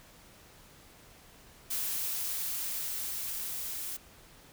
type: noise with level ramp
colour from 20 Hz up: blue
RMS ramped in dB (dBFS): -33 to -38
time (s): 1.7-3.97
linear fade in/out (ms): 10
effects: pink hiss -56 dBFS RMS until 4.52 s